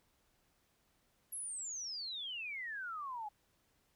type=exponential sweep; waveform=sine; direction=down; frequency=11450 to 814 Hz; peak=-40 dBFS; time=1.32-3.29 s; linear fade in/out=10 ms; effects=pink hiss -75 dBFS RMS until 3.95 s